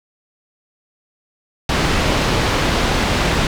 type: low-pass noise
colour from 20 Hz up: pink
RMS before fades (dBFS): -17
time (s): 1.69-3.47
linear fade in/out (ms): 2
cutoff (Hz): 4500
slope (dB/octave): 12
effects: none